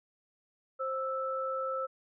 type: tone pair together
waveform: sine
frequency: 527.8 / 1318.5 Hz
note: C5 / E6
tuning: +15 / 0 cents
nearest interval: octave + major third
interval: 1585 cents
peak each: -34 / -34 dBFS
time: 0.79-1.87 s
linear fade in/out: 20 ms
effects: none